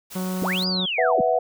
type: noise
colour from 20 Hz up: white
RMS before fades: -38 dBFS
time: 0.1-0.65 s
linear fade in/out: 20 ms
type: harmonic tone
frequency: 185 Hz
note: F#3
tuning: in tune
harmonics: 1 / 2 / 3 / 4 / 5 / 6 / 7 / 8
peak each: -25 / -35 / -36 / -42 / -42 / -42 / -47 / -47 dBFS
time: 0.15-0.86 s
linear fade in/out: 10 ms
type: linear two-way sweep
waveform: sine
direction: up then down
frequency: 130.81 to 4978 to 130.81 Hz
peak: -23 dBFS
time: 0.42-1.21 s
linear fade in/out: 2 ms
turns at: 0.67 s
type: chord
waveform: sine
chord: B suspended fourth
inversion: none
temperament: just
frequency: 493.9 / 658.5 / 740.8 Hz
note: B4 / E5 / F#5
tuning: 0 / -2 / +2 cents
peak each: -22 / -21 / -22 dBFS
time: 0.98-1.39 s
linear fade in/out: 5 ms
effects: none